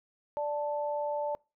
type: tone pair together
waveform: sine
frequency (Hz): 587.3 / 880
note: D5 / A5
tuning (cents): 0 / 0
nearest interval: perfect fifth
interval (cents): 700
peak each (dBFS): -31 / -34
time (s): 0.37-1.35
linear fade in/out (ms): 0
effects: noise-tail reverb RT60 0.3 s tail -26 dB re dry